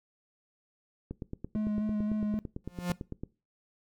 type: click train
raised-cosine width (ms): 3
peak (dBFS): -24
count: 20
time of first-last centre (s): 1.11-3.235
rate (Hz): 8.94
type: tone with vibrato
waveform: triangle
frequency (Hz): 211.9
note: G#3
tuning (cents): +35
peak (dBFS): -26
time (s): 1.55-2.39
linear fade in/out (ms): 0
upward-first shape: square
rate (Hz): 3.8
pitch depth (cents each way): 14
type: tone with exponential growth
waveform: 45% pulse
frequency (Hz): 176.9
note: F3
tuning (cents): +23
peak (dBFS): -25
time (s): 2.64-2.92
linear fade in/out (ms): 2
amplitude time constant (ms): 59
effects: noise-tail reverb RT60 0.3 s tail -21 dB re dry